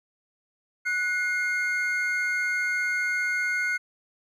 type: tone pair together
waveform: triangle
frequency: 1474 / 2131 Hz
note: F#6 / C7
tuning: -7 / +31 cents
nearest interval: tritone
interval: 638 cents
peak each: -25 dBFS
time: 0.85-3.78 s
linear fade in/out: 20 ms
effects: none